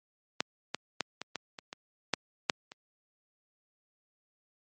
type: clicks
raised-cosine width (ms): 0.2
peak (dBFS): -9 / -14 / -11 / -19 / -17 / -24 / -22 / -8 / -6 / -27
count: 10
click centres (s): 0.405 / 0.746 / 1.007 / 1.216 / 1.357 / 1.588 / 1.729 / 2.137 / 2.498 / 2.719
effects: high-pass 150 Hz 12 dB/octave + MP3 32 kbps